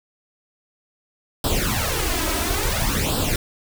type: noise with flanger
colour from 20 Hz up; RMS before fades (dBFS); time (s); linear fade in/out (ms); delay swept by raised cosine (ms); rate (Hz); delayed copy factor
pink; -22; 1.44-3.36; 2; 0.23 to 3.13; 0.58; +0.75
effects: none